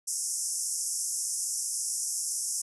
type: band-pass noise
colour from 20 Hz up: white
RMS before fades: -32 dBFS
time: 0.07-2.62 s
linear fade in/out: 10 ms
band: 5300 to 11000 Hz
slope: 96 dB/octave
effects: none